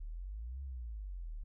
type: exponential two-way sweep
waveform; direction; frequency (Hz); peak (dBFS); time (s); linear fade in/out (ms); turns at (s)
sine; up then down; 35.68 to 69.6 to 35.68; -40; 0-1.44; 10; 0.62
effects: none